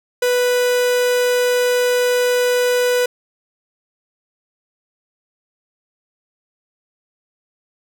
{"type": "tone", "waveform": "45% pulse", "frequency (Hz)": 493.9, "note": "B4", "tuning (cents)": 0, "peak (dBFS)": -14, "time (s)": [0.22, 3.06], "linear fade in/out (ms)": 5, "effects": []}